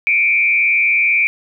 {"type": "tone with frequency modulation", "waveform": "sine", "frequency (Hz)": 2349, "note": "D7", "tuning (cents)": 0, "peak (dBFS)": -11, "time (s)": [0.07, 1.27], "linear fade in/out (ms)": 0, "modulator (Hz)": 118, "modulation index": 0.9, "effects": []}